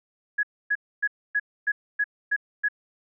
sine tone bursts, 1676 Hz, G#6, 15 cents sharp, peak -20 dBFS, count 8, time 0.38-2.686 s, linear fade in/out 10 ms, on 52 ms, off 270 ms, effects none

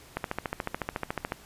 click train, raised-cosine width 0.5 ms, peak -14 dBFS, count 17, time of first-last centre 0.17-1.321 s, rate 13.9 Hz, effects pink hiss -52 dBFS RMS until 1.45 s + resampled to 32000 Hz

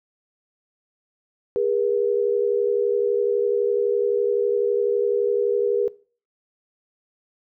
sine tone pair together, 407.7 / 479.6 Hz, G#4 / A#4, -32 / +49 cents, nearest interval minor third, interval 281 cents, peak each -22 dBFS, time 1.56-5.88 s, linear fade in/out 0 ms, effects noise-tail reverb RT60 0.4 s tail -20 dB re dry

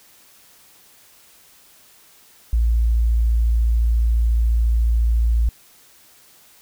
sine tone, 57.1 Hz, A#1, 35 cents flat, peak -14 dBFS, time 2.53-5.49 s, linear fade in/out 0 ms, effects white hiss -51 dBFS RMS until 6.61 s

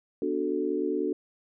sine chord, B minor seventh, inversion none, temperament equal, 246.9 / 293.7 / 370 / 440 Hz, B3 / D4 / F#4 / A4, 0 / 0 / 0 / 0 cents, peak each -36 / -30 / -30 / -31 dBFS, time 0.22-1.13 s, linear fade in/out 2 ms, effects none

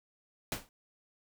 pink noise with exponential decay, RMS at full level -31 dBFS, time 0.52-0.69 s, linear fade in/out 1 ms, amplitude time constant 36 ms, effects none

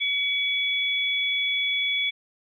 sine tone pair together, 2266 / 3412 Hz, C#7 / G#7, +37 / +46 cents, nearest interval perfect fifth, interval 709 cents, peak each -25 dBFS, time 0-2.11 s, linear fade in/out 20 ms, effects none

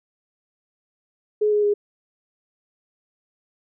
sine tone with pitch steps, 422.5 / 417.2 / 411.9 Hz, G#4 / G#4 / G#4, +30 / +8 / -14 cents, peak -16 dBFS, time 1.41-1.74 s, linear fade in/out 10 ms, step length 110 ms, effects none

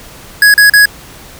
square tone bursts, 1668 Hz, G#6, 7 cents sharp, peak -3 dBFS, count 3, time 0.42-0.856 s, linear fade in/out 2 ms, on 120 ms, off 38 ms, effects pink hiss -34 dBFS RMS until 1.39 s

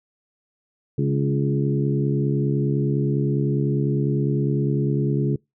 harmonic tone with a mistuned harmonic, 69.9 Hz, C#2, 15 cents sharp, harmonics 2 / 3 / 4 / 5 / 6, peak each -20 / -27 / -28 / -28 / -29 dBFS, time 0.98-5.36 s, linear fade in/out 5 ms, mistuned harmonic 4, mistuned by +28 cents, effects noise-tail reverb RT60 0.2 s tail -25 dB re dry

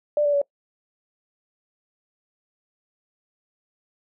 sine tone with pitch steps, 592 / 580.2 / 568.5 Hz, D5 / D5 / C#5, +14 / -21 / +44 cents, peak -17 dBFS, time 0.17-0.416 s, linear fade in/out 2 ms, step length 82 ms, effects noise-tail reverb RT60 0.1 s tail -23 dB re dry

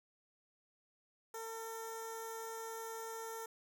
10% pulse tone with notch filter, 450.9 Hz, A4, 42 cents sharp, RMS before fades -45 dBFS, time 1.34-3.46 s, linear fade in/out 5 ms, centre 2600 Hz, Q 0.54, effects none

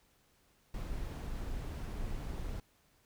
brown noise, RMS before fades -39 dBFS, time 0.74-2.6 s, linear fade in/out 2 ms, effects pink hiss -70 dBFS RMS until 3.05 s

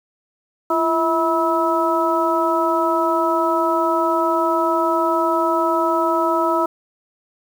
harmonic tone with a mistuned harmonic, 324.4 Hz, E4, 28 cents flat, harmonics 1 / 2 / 3 / 4, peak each -21 / -21 / -21 / -21 dBFS, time 0.7-6.66 s, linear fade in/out 5 ms, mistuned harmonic 1, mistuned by +77 cents, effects 7-bit

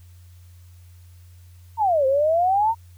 sine exponential two-way sweep, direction down then up, 935 to 520 to 935 Hz, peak -16 dBFS, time 1.77-2.75 s, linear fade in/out 50 ms, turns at 2.06 s, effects added 88 Hz sine -44 dBFS peak until 2.97 s + white hiss -60 dBFS RMS until 2.97 s

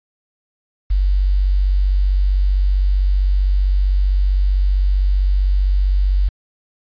sine tone with quantisation, 47.74 Hz, G1, 45 cents flat, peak -12 dBFS, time 0.9-6.29 s, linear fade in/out 10 ms, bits 7, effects resampled to 11025 Hz

